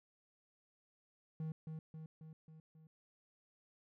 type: tone with echo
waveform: triangle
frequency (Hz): 158.1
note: D#3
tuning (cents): +28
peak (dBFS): -37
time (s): 1.4-1.52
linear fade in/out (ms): 2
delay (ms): 270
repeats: 5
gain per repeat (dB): -4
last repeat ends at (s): 2.87
effects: none